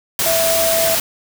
sine tone in noise, 659.3 Hz, E5, in tune, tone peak -16 dBFS, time 0.26-0.95 s, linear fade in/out 2 ms, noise white, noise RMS -18 dBFS, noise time 0.19-1 s, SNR -1 dB, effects none

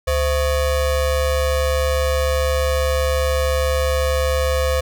square ring-modulated tone, 293.8 Hz, D4, 1 cent sharp, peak -14 dBFS, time 0.07-4.81 s, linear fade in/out 10 ms, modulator 223 Hz, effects none

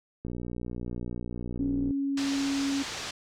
click train, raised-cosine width 3 ms, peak -23 dBFS, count 101, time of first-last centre 0.25-1.908 s, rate 60.3 Hz
sine tone, 277.2 Hz, C#4, in tune, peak -26 dBFS, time 1.59-2.83 s, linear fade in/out 10 ms
white low-pass noise, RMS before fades -37 dBFS, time 2.17-3.11 s, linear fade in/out 5 ms, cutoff 6200 Hz, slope 24 dB/octave
effects none

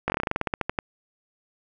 slowing click train, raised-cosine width 0.5 ms, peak -9 dBFS, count 16, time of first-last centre 0.08-0.788 s, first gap 19 ms, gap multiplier 1.12, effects none

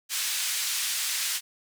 white band-pass noise, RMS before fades -29 dBFS, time 0.09-1.41 s, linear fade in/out 50 ms, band 1900 to 9400 Hz, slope 12 dB/octave, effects none

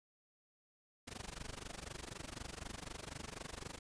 pink noise with amplitude modulation, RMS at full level -44 dBFS, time 1.07-3.79 s, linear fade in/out 10 ms, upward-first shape sine, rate 24 Hz, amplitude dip 95%, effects resampled to 22050 Hz

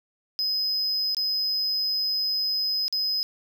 triangle tone with dropouts, 5050 Hz, D#8, 25 cents sharp, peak -22 dBFS, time 0.39-3.23 s, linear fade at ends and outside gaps 0 ms, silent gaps 1.147-1.168 / 2.881-2.926 s, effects none

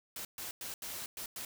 white noise bursts at uneven times, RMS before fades -42 dBFS, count 6, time 0.16-0.25 / 0.38-0.51 / 0.61-0.74 / 0.82-1.06 / 1.17-1.26 / 1.36-1.45 s, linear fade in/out 2 ms, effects none

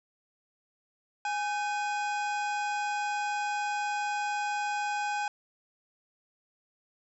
harmonic tone with a mistuned harmonic, 827 Hz, G#5, 8 cents flat, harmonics 1 / 2 / 3 / 4 / 5 / 6 / 7 / 8 / 9, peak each -30 / -36 / -39 / -48 / -53 / -48 / -52 / -54 / -49 dBFS, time 1.25-5.28 s, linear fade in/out 2 ms, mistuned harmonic 2, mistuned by -130 cents, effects none

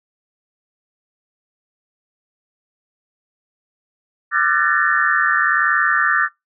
sine tone cluster, 1189 / 1366 / 1508 / 1737 / 1818 Hz, D6 / F6 / F#6 / A6 / A#6, +21 / -39 / +32 / -23 / -44 cents, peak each -20 dBFS, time 4.31-6.29 s, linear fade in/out 50 ms, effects noise-tail reverb RT60 0.2 s tail -26 dB re dry

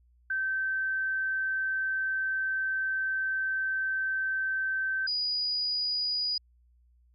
sine tone pair in turn, 1548 / 4915 Hz, G6 / D#8, -22 / -22 cents, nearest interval octave + minor sixth, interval 2000 cents, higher second, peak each -27 dBFS, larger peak neither, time 0.3-5.07 / 5.07-6.38 s, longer first, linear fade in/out 5 ms, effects added 60 Hz sine -60 dBFS peak until 7.14 s

